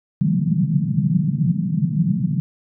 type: band-pass noise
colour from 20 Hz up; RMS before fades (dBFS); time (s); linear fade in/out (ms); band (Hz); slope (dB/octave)
white; -19; 0.21-2.4; 0; 140 to 190; 48
effects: none